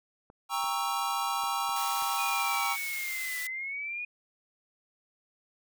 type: clicks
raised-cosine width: 1 ms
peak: -37 dBFS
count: 5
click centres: 0.301 / 0.642 / 1.437 / 1.693 / 2.023 s
type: chord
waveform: square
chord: G diminished seventh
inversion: none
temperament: equal with one note detuned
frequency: 798.2 / 932.3 / 1108.7 / 1318.5 Hz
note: G5 / Bb5 / Db6 / Fb6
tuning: +31 / 0 / 0 / 0 cents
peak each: -35 dBFS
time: 0.49-2.77 s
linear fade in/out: 50 ms
type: high-pass noise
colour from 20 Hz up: white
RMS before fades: -39 dBFS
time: 1.76-3.47 s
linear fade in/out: 2 ms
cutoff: 1600 Hz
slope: 12 dB/octave
type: linear two-way sweep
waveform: sine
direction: down then up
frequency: 2470 to 1981 to 2470 Hz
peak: -33 dBFS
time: 2.18-4.05 s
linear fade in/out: 5 ms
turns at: 3.41 s
effects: none